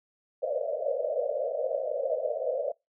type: band-pass noise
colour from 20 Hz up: pink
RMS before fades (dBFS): -30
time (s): 0.42-2.72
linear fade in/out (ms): 10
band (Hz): 490 to 650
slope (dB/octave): 96
effects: noise-tail reverb RT60 0.2 s tail -24 dB re dry